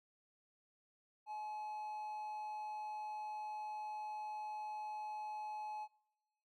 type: tone with amplitude modulation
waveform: triangle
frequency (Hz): 850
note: G#5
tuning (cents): +40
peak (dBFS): -39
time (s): 1.26-5.88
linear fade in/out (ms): 50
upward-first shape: sine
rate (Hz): 212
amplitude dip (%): 25
effects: noise-tail reverb RT60 1.0 s tail -25 dB re dry